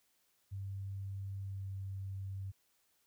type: tone with pitch glide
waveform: sine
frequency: 97.8 to 96.84 Hz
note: G2 to G2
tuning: -4 to -21 cents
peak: -39 dBFS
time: 0.51-2.52 s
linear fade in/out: 20 ms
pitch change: -17 cents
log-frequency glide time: 1.44-1.68 s
effects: white hiss -75 dBFS RMS until 3.06 s